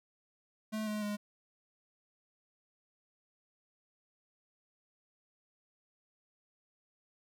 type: tone with pitch steps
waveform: square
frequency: 216.6 / 211.9 / 207.3 Hz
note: A3 / G#3 / G#3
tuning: -27 / +35 / -3 cents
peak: -35 dBFS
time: 0.72-1.17 s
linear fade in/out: 20 ms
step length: 150 ms
effects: none